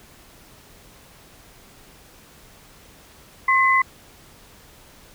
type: tone pair together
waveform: sine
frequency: 1070 / 2022 Hz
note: C6 / B6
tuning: +38 / +40 cents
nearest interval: major seventh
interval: 1102 cents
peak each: -17 dBFS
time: 3.48-3.82 s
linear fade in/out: 5 ms
effects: pink hiss -49 dBFS RMS until 5.14 s